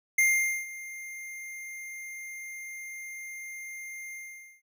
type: tone with ADSR envelope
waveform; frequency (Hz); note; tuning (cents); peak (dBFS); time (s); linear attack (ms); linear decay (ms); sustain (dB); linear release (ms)
square; 2108; C7; +12; -20; 0.18-4.62; 6; 470; -19; 480
effects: none